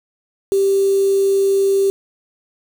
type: tone with quantisation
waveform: sine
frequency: 392 Hz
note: G4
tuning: in tune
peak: -12 dBFS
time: 0.52-1.9 s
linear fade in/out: 0 ms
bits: 5
effects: none